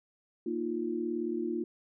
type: chord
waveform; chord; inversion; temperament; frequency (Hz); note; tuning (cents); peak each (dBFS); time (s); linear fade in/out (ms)
sine; Bb suspended fourth; none; equal; 233.1 / 311.1 / 349.2; Bb3 / Eb4 / F4; 0 / 0 / 0; -36 / -36 / -33; 0.46-1.64; 5
effects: none